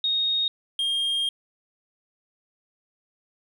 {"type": "tone pair in turn", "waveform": ["sine", "triangle"], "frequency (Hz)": [3727, 3220], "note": ["A#7", "G7"], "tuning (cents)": [-1, 46], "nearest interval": "minor third", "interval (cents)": 253, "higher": "first", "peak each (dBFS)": [-21, -21], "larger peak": "neither", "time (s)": [[0.04, 0.48], [0.79, 1.29]], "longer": "second", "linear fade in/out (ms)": 2, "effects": []}